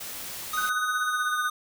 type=noise; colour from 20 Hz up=white; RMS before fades=-37 dBFS; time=0-0.7 s; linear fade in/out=10 ms
type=tone with pitch glide; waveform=square; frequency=1248 to 1229.4 Hz; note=D#6 to D#6; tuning=+5 to -21 cents; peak=-28 dBFS; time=0.53-1.5 s; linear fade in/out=5 ms; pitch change=-26 cents; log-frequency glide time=0.99-1.38 s
type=tone with tremolo; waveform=sine; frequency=1495 Hz; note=F#6; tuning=17 cents sharp; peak=-23 dBFS; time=0.57-1.49 s; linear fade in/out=10 ms; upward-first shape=triangle; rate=16 Hz; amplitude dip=90%
effects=none